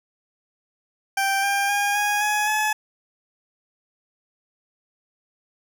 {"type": "tone with pitch steps", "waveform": "20% pulse", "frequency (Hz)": [784, 797.7, 811.6, 825.8, 840.3, 855], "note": ["G5", "G5", "G#5", "G#5", "G#5", "A5"], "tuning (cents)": [0, 30, -40, -10, 20, -50], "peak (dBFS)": -15, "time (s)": [1.17, 2.73], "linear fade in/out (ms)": 5, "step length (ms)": 260, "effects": []}